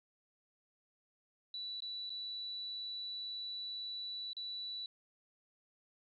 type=tone with dropouts; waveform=sine; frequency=3951 Hz; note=B7; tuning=in tune; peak=-40 dBFS; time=1.54-4.86 s; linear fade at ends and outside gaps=2 ms; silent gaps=1.804-1.821 / 2.095-2.102 / 4.332-4.367 s; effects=none